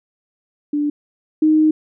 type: tone pair in turn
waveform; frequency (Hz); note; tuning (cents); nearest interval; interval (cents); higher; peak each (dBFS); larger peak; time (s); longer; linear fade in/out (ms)
sine; 293.7 / 310.3; D4 / D#4; 0 / -5; minor second; 95; second; -16 / -10; second; 0.73-0.9 / 1.42-1.71; second; 5
effects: none